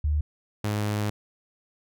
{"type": "tone pair in turn", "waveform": ["sine", "sawtooth"], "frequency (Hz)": [74.8, 104.81], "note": ["D2", "G#2"], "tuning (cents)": [32, 16], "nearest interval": "tritone", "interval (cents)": 584, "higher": "second", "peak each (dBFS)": -21, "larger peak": "neither", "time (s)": [[0.04, 0.21], [0.64, 1.1]], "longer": "second", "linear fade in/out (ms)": 5, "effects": []}